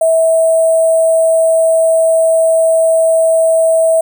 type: tone with sample-and-hold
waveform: sine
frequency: 652 Hz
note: E5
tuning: 19 cents flat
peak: -7 dBFS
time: 0.01-4.01 s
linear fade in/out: 5 ms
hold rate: 8820 Hz
effects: none